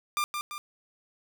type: tone with echo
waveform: sawtooth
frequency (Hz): 1194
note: D6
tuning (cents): +28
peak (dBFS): -22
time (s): 0.17-0.24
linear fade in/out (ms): 0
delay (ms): 170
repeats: 2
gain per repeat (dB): -5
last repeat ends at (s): 0.58
effects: none